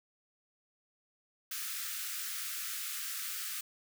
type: high-pass noise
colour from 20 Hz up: white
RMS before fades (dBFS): -39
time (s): 1.51-3.61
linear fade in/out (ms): 5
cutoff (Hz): 1200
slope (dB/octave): 96
effects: none